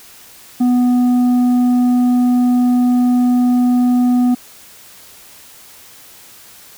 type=tone with tanh clipping; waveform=triangle; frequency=246.9 Hz; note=B3; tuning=in tune; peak=-11 dBFS; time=0.6-4.35 s; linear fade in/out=10 ms; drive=10 dB; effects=white hiss -41 dBFS RMS until 6.77 s